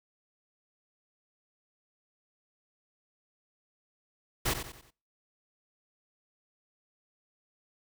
pink noise with echo, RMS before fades -29 dBFS, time 4.45-4.54 s, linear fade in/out 10 ms, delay 92 ms, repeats 4, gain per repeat -8 dB, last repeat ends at 4.908 s, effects noise-tail reverb RT60 0.4 s tail -24 dB re dry

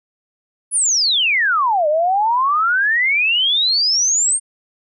sine exponential two-way sweep, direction down then up, 10490 to 587.3 to 8830 Hz, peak -13 dBFS, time 0.71-4.4 s, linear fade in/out 50 ms, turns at 1.88 s, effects none

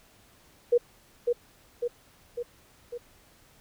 sine tone with echo, 479.9 Hz, B4, 50 cents flat, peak -17 dBFS, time 0.72-0.78 s, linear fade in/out 10 ms, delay 550 ms, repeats 4, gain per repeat -4 dB, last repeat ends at 2.98 s, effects pink hiss -59 dBFS RMS until 3.6 s

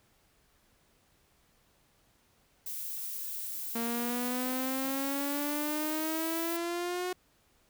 violet noise, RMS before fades -38 dBFS, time 2.66-6.57 s, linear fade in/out 5 ms
sawtooth exponential sweep, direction up, 229.9 to 365.3 Hz, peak -28 dBFS, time 3.75-7.13 s, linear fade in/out 5 ms
effects pink hiss -68 dBFS RMS until 7.69 s

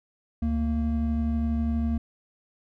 triangle tone pair together, 72.53 / 229.8 Hz, D2 / A#3, -21 / -25 cents, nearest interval octave + minor sixth, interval 1996 cents, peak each -24 dBFS, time 0.42-1.98 s, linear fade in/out 5 ms, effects none

